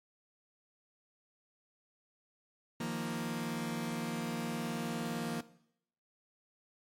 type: chord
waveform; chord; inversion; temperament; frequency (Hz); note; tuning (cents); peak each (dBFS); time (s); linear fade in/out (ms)
sawtooth; Eb suspended second; none; just; 155.56 / 175.01 / 233.3; Eb3 / F3 / Bb3; 0 / +4 / +2; -38 / -36 / -33; 2.8-5.41; 5
effects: noise-tail reverb RT60 0.7 s tail -17 dB re dry + MP3 64 kbps